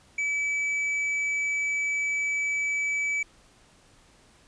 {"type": "tone with hard clipping", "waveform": "sine", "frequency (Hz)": 2296, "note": "D7", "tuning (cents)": -40, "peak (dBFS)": -26, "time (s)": [0.18, 3.23], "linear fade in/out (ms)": 5, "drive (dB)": 4, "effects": ["pink hiss -58 dBFS RMS until 4.47 s", "resampled to 22050 Hz"]}